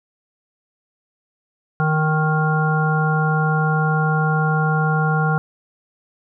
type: harmonic tone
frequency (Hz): 155.56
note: D#3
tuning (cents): 0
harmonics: 1 / 3 / 5 / 7 / 9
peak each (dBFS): -17 / -27 / -24 / -28 / -23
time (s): 1.8-5.38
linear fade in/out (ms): 0
effects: none